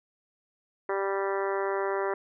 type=harmonic tone; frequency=196 Hz; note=G3; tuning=in tune; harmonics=2 / 3 / 4 / 5 / 6 / 7 / 8 / 9 / 10; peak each=-29 / -34 / -37 / -35 / -39 / -39 / -43 / -41 / -43 dBFS; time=0.89-2.14 s; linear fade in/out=2 ms; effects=none